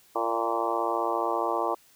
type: harmonic tone with a mistuned harmonic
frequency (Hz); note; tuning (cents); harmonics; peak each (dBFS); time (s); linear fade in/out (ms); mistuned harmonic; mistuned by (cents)
114.9; A#2; -25; 3 / 4 / 5 / 6 / 7 / 8 / 9 / 10; -33 / -33 / -33 / -33 / -33 / -33 / -33 / -33; 0.15-1.75; 10; 5; +33
effects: white hiss -59 dBFS RMS until 1.95 s